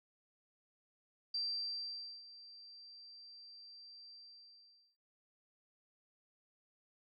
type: tone with ADSR envelope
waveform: sine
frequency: 4699 Hz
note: D8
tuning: in tune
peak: -34 dBFS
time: 1.34-4.97 s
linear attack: 6 ms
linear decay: 880 ms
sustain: -18 dB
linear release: 850 ms
effects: MP3 64 kbps